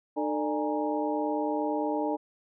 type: tone cluster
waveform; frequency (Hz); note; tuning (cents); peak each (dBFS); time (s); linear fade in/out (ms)
sine; 302.9 / 445.4 / 597 / 827 / 936; D#4 / A4 / D5 / G#5 / A#5; -46 / +21 / +28 / -8 / +7; -30 / -34 / -33 / -33 / -37; 0.16-2.17; 20
effects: none